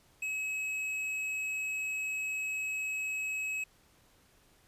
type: tone with tanh clipping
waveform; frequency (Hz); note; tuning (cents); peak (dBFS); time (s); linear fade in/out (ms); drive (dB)
sine; 2564; E7; -49; -34; 0.22-3.64; 5; 9
effects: pink hiss -65 dBFS RMS until 4.67 s + resampled to 32000 Hz